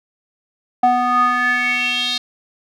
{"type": "tone with band-pass filter sweep", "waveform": "square", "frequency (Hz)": 246.9, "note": "B3", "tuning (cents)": 0, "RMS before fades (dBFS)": -17, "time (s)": [0.83, 2.18], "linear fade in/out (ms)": 5, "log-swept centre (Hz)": [780, 4000], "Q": 5.6, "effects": []}